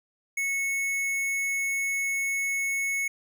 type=tone with hard clipping; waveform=sine; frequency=2201 Hz; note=C#7; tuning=13 cents flat; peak=-27 dBFS; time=0.37-3.08 s; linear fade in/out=5 ms; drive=14 dB; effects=none